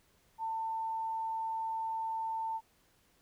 sine tone, 895 Hz, A5, 29 cents sharp, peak -33 dBFS, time 0.38-2.61 s, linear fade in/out 50 ms, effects pink hiss -69 dBFS RMS until 3.21 s

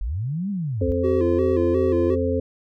sine linear two-way sweep, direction up then down, 39.67 to 207.7 to 56.3 Hz, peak -23 dBFS, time 0.01-0.92 s, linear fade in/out 0 ms, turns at 0.5 s
harmonic tone, 87.31 Hz, F2, in tune, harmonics 1 / 3 / 5 / 6, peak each -25 / -25 / -25 / -25 dBFS, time 0.81-2.4 s, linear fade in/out 5 ms
triangle tone with vibrato, 361.7 Hz, F#4, 39 cents flat, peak -18 dBFS, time 1.03-2.16 s, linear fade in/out 20 ms, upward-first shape square, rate 2.8 Hz, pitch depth 82 cents each way
effects none

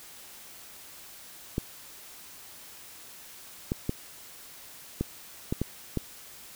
clicks, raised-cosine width 3 ms, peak -14 dBFS, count 7, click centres 1.581 / 3.719 / 3.894 / 5.01 / 5.525 / 5.616 / 5.973 s, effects white hiss -48 dBFS RMS until 6.55 s

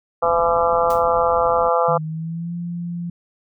pink low-pass noise, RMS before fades -35 dBFS, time 0.22-1.69 s, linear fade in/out 10 ms, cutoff 1300 Hz, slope 48 dB/octave
harmonic tone, 169.1 Hz, E3, 44 cents sharp, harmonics 3 / 4 / 5 / 6 / 7 / 8, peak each -19 / -21 / -22 / -26 / -21 / -28 dBFS, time 0.22-1.98 s, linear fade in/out 10 ms
white noise with exponential decay, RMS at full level -33 dBFS, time 0.9-1.08 s, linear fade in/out 2 ms, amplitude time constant 37 ms
sine tone with pitch glide, 155.56 to 172.6 Hz, D#3 to F3, 0 to -20 cents, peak -24 dBFS, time 1.88-3.1 s, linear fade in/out 5 ms, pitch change +180 cents, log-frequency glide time 2.01-2.54 s
effects none

